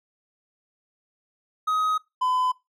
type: tone pair in turn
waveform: triangle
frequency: 1261 / 1011.1 Hz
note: D#6 / B5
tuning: +23 / +40 cents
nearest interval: major third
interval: 383 cents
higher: first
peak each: -19 dBFS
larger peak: neither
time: 1.67-1.98 / 2.21-2.52 s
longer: neither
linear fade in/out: 10 ms
effects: noise-tail reverb RT60 0.2 s tail -20 dB re dry